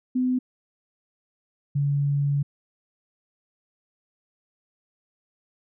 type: tone pair in turn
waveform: sine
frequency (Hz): 253.5 / 142.27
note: B3 / C#3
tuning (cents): +45 / +45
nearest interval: minor seventh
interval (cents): 1000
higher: first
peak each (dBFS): -20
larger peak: neither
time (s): 0.15-0.39 / 1.75-2.43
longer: second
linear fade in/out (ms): 10
effects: none